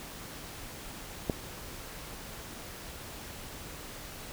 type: click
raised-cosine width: 2 ms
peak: -14 dBFS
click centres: 1.298 s
effects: pink hiss -44 dBFS RMS until 4.32 s